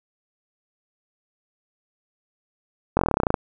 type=slowing click train; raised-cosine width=1 ms; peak=-4 dBFS; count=14; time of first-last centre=2.97-3.342 s; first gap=21 ms; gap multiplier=1.05; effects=none